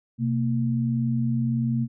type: tone pair together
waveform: sine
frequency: 128 / 229.4 Hz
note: C3 / A#3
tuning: -38 / -28 cents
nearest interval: minor seventh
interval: 1010 cents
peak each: -24 / -24 dBFS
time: 0.18-1.88 s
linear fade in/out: 50 ms
effects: none